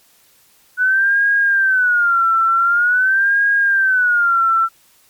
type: tone with vibrato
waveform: sine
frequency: 1480 Hz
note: F#6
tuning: in tune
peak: -11 dBFS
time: 0.77-4.69 s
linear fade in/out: 50 ms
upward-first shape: sine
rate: 0.46 Hz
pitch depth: 170 cents each way
effects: white hiss -53 dBFS RMS until 5.09 s + MP3 96 kbps